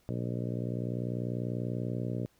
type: harmonic tone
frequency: 60.2 Hz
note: B1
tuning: 44 cents flat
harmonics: 2 / 3 / 4 / 5 / 6 / 7 / 8 / 9 / 10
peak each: -34 / -38 / -40 / -42 / -44 / -45 / -46 / -47 / -48 dBFS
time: 0.09-2.26 s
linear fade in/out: 0 ms
effects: pink hiss -68 dBFS RMS until 2.39 s